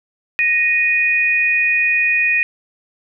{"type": "tone pair together", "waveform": "sine", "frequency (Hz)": [1867.4, 2475], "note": ["A#6", "D#7"], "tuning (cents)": [3, -10], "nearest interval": "perfect fourth", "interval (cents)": 487, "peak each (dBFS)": [-18, -14], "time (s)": [0.39, 2.43], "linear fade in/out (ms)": 0, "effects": []}